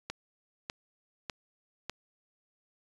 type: click train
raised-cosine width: 0.2 ms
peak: -18 dBFS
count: 4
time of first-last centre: 0.1-1.896 s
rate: 1.67 Hz
effects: resampled to 24000 Hz